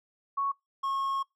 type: tone pair in turn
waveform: sine / triangle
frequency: 1108.7 / 1089 Hz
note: C#6 / C#6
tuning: 0 / -31 cents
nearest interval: unison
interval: 31 cents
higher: first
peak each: -26 dBFS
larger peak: neither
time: 0.37-0.52 / 0.83-1.23 s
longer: second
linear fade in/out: 10 ms
effects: noise-tail reverb RT60 0.2 s tail -25 dB re dry